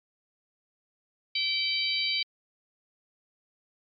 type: harmonic tone with a mistuned harmonic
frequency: 772 Hz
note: G5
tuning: 27 cents flat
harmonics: 3 / 4 / 5 / 6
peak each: -31 / -31 / -31 / -31 dBFS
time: 1.35-2.23 s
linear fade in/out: 5 ms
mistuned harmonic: 5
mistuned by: +18 cents
effects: MP3 64 kbps